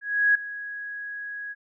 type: tone with ADSR envelope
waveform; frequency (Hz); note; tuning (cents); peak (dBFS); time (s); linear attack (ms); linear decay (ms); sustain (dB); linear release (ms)
sine; 1661.2; G#6; 0; -15; 0.01-1.55; 340; 5; -17; 37
effects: none